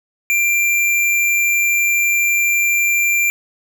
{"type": "tone", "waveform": "square", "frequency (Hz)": 2372, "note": "D7", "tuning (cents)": 17, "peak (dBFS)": -14, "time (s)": [0.3, 3.3], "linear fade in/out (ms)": 0, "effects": []}